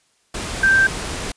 sine tone in noise, 1568 Hz, G6, in tune, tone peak -11 dBFS, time 0.63-0.87 s, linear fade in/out 5 ms, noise pink, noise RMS -27 dBFS, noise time 0.34-1.32 s, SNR +13 dB, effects white hiss -62 dBFS RMS until 1.36 s + resampled to 22050 Hz

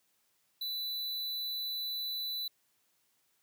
square tone, 3981 Hz, B7, 13 cents sharp, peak -35 dBFS, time 0.61-2.48 s, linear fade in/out 5 ms, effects white hiss -74 dBFS RMS until 3.42 s + high-pass 80 Hz 12 dB/octave

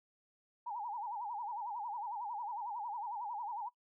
sine tone with vibrato, 888 Hz, A5, 16 cents sharp, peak -38 dBFS, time 0.66-3.69 s, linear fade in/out 10 ms, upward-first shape sine, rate 11 Hz, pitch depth 170 cents each way, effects noise-tail reverb RT60 0.1 s tail -18 dB re dry

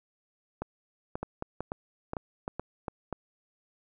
clicks, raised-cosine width 1 ms, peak -19 dBFS, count 12, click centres 0.62 / 1.155 / 1.23 / 1.424 / 1.606 / 1.719 / 2.134 / 2.168 / 2.479 / 2.596 / 2.882 / 3.127 s, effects none

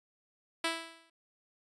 5% pulse tone with exponential decay, 329.6 Hz, E4, in tune, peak -16 dBFS, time 0.64-1.1 s, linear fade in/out 5 ms, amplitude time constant 100 ms, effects resampled to 22050 Hz

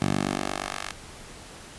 10% pulse tone with high-pass filter sweep, 48.52 Hz, G1, 17 cents flat, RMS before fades -29 dBFS, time 0.02-0.92 s, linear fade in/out 0 ms, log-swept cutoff 110 to 1500 Hz, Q 0.83, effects pink hiss -44 dBFS RMS until 1.78 s + resampled to 24000 Hz

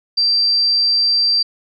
sine tone, 4699 Hz, D8, in tune, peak -12 dBFS, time 0.17-1.43 s, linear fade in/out 10 ms, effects none

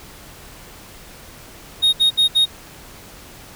triangle tone bursts, 3729 Hz, A#7, in tune, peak -10 dBFS, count 4, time 1.82-2.458 s, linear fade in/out 20 ms, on 110 ms, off 66 ms, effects pink hiss -41 dBFS RMS until 3.55 s

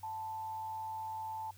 sine tone with frequency modulation, 880 Hz, A5, in tune, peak -38 dBFS, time 0.03-1.51 s, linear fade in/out 5 ms, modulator 142 Hz, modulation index 0.25, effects added 96 Hz sine -56 dBFS peak until 1.57 s + white hiss -63 dBFS RMS until 1.57 s

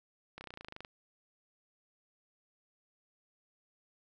slowing click train, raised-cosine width 0.3 ms, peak -29 dBFS, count 14, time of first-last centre 0.38-0.849 s, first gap 30 ms, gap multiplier 1.03, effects none

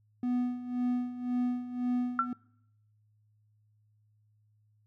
triangle tone with tremolo, 246.9 Hz, B3, in tune, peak -24 dBFS, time 0.23-2.33 s, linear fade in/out 2 ms, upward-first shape sine, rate 1.9 Hz, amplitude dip 75%
sine tone with exponential decay, 1349 Hz, E6, 40 cents sharp, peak -20 dBFS, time 2.19-2.32 s, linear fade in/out 1 ms, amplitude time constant 28 ms
effects noise-tail reverb RT60 0.8 s tail -25 dB re dry + added 106 Hz sine -65 dBFS peak until 4.86 s

